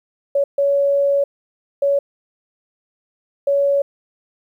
sine tone bursts at uneven times, 562 Hz, C#5, 24 cents sharp, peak -13 dBFS, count 4, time 0.35-0.44 / 0.58-1.24 / 1.82-1.99 / 3.47-3.82 s, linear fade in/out 5 ms, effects 9-bit

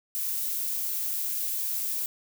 violet noise, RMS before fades -30 dBFS, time 0.15-2.06 s, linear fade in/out 0 ms, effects none

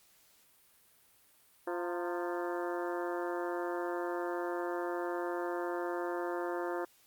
harmonic tone with a mistuned harmonic, 174.61 Hz, F3, in tune, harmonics 2 / 3 / 4 / 5 / 6 / 7 / 8 / 9 / 10, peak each -36 / -40 / -42 / -44 / -46 / -47 / -48 / -49 / -50 dBFS, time 1.67-6.85 s, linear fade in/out 5 ms, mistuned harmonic 5, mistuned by +73 cents, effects white hiss -65 dBFS RMS until 7.06 s + Opus 48 kbps

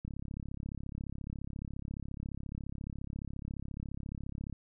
click train, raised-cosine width 5 ms, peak -28 dBFS, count 155, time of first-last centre 0.05-4.527 s, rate 34.4 Hz, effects none

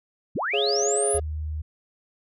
sine linear sweep, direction up, 58.6 to 10760 Hz, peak -24 dBFS, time 0.35-1.18 s, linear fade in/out 10 ms
triangle chord, Db major, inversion second, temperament just, 415.8 / 554.4 / 693 Hz, Ab4 / Db5 / F5, +2 / 0 / -14 cents, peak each -22 / -27 / -27 dBFS, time 0.53-1.2 s, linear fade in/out 10 ms
sine tone, 76.9 Hz, D#2, 20 cents flat, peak -27 dBFS, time 1.14-1.62 s, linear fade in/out 10 ms
effects none

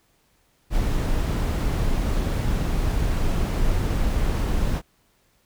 brown noise, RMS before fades -22 dBFS, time 0.7-4.82 s, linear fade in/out 50 ms, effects pink hiss -64 dBFS RMS until 5.45 s

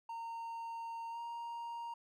triangle tone with pitch glide, 920 to 935 Hz, A#5 to A#5, -23 to +5 cents, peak -39 dBFS, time 0.09-1.94 s, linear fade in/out 5 ms, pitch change +28 cents, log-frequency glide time 1.1-1.19 s, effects none

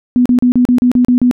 sine tone bursts, 246.9 Hz, B3, in tune, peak -6 dBFS, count 9, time 0.16-1.312 s, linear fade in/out 0 ms, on 96 ms, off 36 ms, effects none

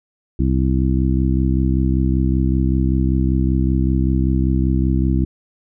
harmonic tone, 65.2 Hz, C2, 5 cents flat, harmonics 1 / 2 / 3 / 4 / 5, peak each -17 / -20 / -22 / -23 / -24 dBFS, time 0.39-5.25 s, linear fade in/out 5 ms, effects none

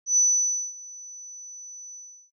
sine tone with ADSR envelope, 5980 Hz, F#8, 17 cents sharp, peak -15 dBFS, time 0.06-2.31 s, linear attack 110 ms, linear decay 560 ms, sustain -23 dB, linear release 360 ms, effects noise-tail reverb RT60 0.1 s tail -20 dB re dry

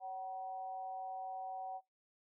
sine tone with amplitude modulation, 756 Hz, F#5, 37 cents sharp, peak -38 dBFS, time 0-1.81 s, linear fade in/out 50 ms, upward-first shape sine, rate 200 Hz, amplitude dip 65%, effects noise-tail reverb RT60 0.2 s tail -24 dB re dry

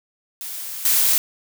blue noise with level steps, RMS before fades -31 / -17 dBFS, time 0.41-1.18 s, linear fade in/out 0 ms, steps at 0.85 s, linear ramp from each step 2 ms, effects none

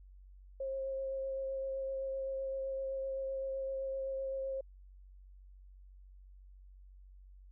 sine tone with vibrato, 536 Hz, C5, 42 cents sharp, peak -35 dBFS, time 0.6-4.61 s, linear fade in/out 5 ms, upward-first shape sine, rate 7.8 Hz, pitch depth 11 cents each way, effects added 47 Hz sine -53 dBFS peak until 7.51 s

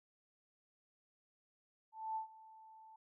sine tone with ADSR envelope, 881 Hz, A5, 2 cents sharp, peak -36 dBFS, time 1.92-2.96 s, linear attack 240 ms, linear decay 110 ms, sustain -20 dB, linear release 4 ms, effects none

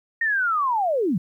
sine linear sweep, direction down, 1864.7 to 149.9 Hz, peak -19 dBFS, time 0.21-1.18 s, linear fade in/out 5 ms, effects 10-bit

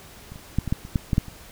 clicks, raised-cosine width 5 ms, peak -26 / -27 / -8 / -16 / -9 / -25 / -8 / -9 / -6 / -24 dBFS, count 10, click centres 0.32 / 0.359 / 0.586 / 0.677 / 0.725 / 0.851 / 0.958 / 1.132 / 1.181 / 1.283 s, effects pink hiss -46 dBFS RMS until 1.51 s

